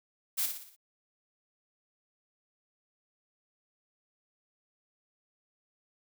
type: noise with echo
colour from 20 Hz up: blue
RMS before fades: -30 dBFS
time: 0.37-0.47 s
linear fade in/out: 20 ms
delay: 59 ms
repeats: 5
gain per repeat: -6 dB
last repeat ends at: 0.765 s
effects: none